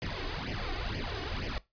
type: noise with flanger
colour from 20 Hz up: pink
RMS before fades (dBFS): -35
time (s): 0.02-1.58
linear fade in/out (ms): 0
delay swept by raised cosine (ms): 0.38 to 2.78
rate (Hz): 2.1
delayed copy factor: +0.8
effects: noise-tail reverb RT60 0.2 s tail -19 dB re dry + resampled to 11025 Hz